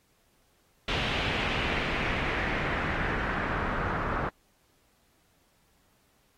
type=noise with low-pass filter sweep; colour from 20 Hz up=pink; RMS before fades=-30 dBFS; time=0.88-4.29 s; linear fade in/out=2 ms; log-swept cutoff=3100 to 1300 Hz; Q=2.4; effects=pink hiss -68 dBFS RMS until 6.37 s + AAC 48 kbps